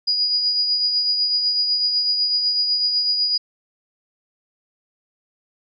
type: tone with tremolo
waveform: sine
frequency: 4901 Hz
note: D#8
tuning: 27 cents flat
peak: -15 dBFS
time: 0.07-3.38 s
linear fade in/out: 10 ms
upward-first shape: triangle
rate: 8 Hz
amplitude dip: 45%
effects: none